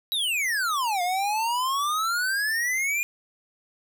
square exponential two-way sweep, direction down then up, 3951 to 699 to 2444 Hz, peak -24 dBFS, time 0.12-3.03 s, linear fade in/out 0 ms, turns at 1.02 s, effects none

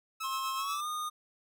sawtooth tone with tremolo, 1300 Hz, E6, 24 cents flat, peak -31 dBFS, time 0.2-0.81 s, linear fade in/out 10 ms, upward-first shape sine, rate 8.2 Hz, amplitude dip 60%
square tone with pitch glide, 1068 to 1226.8 Hz, C6 to D#6, +35 to -25 cents, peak -34 dBFS, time 0.23-1.1 s, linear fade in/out 20 ms, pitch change +240 cents, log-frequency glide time 0.57-0.87 s
effects none

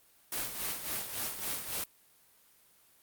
white noise with tremolo, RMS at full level -34 dBFS, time 0.32-1.84 s, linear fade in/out 2 ms, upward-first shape sine, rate 3.6 Hz, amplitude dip 60%, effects white hiss -64 dBFS RMS until 3.02 s + Opus 32 kbps

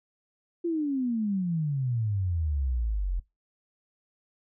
sine exponential sweep, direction down, 349.4 to 42.23 Hz, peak -25 dBFS, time 0.64-3.2 s, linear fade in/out 10 ms, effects noise-tail reverb RT60 0.2 s tail -22 dB re dry

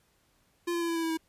square tone with pitch steps, 345.8 / 341.8 / 337.9 / 334 / 330.2 / 326.4 / 322.6 Hz, F4 / F4 / E4 / E4 / E4 / E4 / E4, -17 / -37 / +43 / +23 / +3 / -17 / -37 cents, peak -29 dBFS, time 0.67-1.174 s, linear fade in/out 10 ms, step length 72 ms, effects pink hiss -69 dBFS RMS until 1.28 s + resampled to 32000 Hz

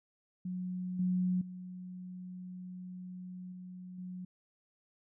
sine tone with level steps, 182.2 Hz, F#3, 26 cents flat, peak -35 / -28 / -42 / -44 / -40 dBFS, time 0.45-4.25 s, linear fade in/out 5 ms, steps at 0.99 / 1.41 / 3.52 / 3.98 s, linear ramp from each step 5 ms, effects none

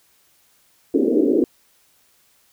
pink band-pass noise, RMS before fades -17 dBFS, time 0.94-1.44 s, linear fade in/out 2 ms, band 260 to 460 Hz, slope 48 dB/octave, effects white hiss -59 dBFS RMS until 2.52 s

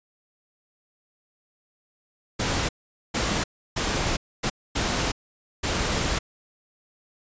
pink noise bursts at uneven times, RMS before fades -25 dBFS, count 6, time 2.39-2.69 / 3.14-3.44 / 3.76-4.17 / 4.43-4.5 / 4.75-5.12 / 5.63-6.19 s, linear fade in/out 10 ms, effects resampled to 16000 Hz

